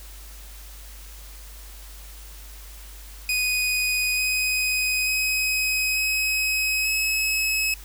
sawtooth tone with pitch steps, 2489 / 2509 / 2530 / 2550 / 2571 Hz, D#7 / D#7 / D#7 / D#7 / E7, 0 / +14 / +28 / +42 / -44 cents, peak -18 dBFS, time 3.29-7.74 s, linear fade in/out 2 ms, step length 890 ms, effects added 50 Hz sine -40 dBFS peak until 7.84 s + white hiss -46 dBFS RMS until 7.84 s

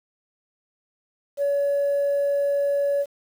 sine tone, 566 Hz, C#5, 36 cents sharp, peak -18 dBFS, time 1.37-3.06 s, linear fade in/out 50 ms, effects tanh soft clip ceiling -16 dBFS + 8-bit

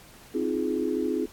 sine chord, F minor seventh, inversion second, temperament just, 261.9 / 314.3 / 349.2 / 419.1 Hz, C4 / Eb4 / F4 / Ab4, +2 / +18 / 0 / +16 cents, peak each -30 dBFS, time 0.34-1.26 s, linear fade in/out 10 ms, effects pink hiss -51 dBFS RMS until 1.32 s + AAC 64 kbps

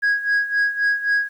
sine tone with tremolo, 1652 Hz, G#6, 10 cents flat, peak -12 dBFS, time 0.02-1.29 s, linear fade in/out 20 ms, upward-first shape sine, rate 3.8 Hz, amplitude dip 80%, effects tanh soft clip ceiling -14 dBFS + 9-bit

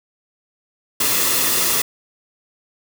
white noise with comb filter, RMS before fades -18 dBFS, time 1-1.82 s, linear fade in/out 5 ms, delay 1.3 ms, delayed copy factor -0.5, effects none

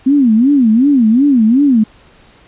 sine tone with vibrato, 250.6 Hz, B3, 25 cents sharp, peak -6 dBFS, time 0.06-1.84 s, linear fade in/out 10 ms, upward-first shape sine, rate 2.7 Hz, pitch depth 260 cents each way, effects pink hiss -45 dBFS RMS until 2.47 s + resampled to 8000 Hz

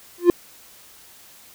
triangle tone with exponential growth, 350 Hz, F4, 4 cents sharp, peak -3 dBFS, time 0.18-0.3 s, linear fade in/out 1 ms, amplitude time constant 24 ms, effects white hiss -48 dBFS RMS until 1.54 s

